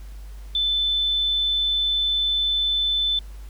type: tone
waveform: sine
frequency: 3520 Hz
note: A7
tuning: in tune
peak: -19 dBFS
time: 0.55-3.19 s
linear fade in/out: 2 ms
effects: added 50 Hz sine -35 dBFS peak until 3.49 s + pink hiss -53 dBFS RMS until 3.49 s